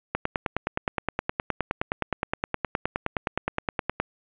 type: click train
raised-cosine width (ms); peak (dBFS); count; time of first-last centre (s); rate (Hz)
0.5; -9; 38; 0.15-4; 9.61
effects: resampled to 8000 Hz + 7-bit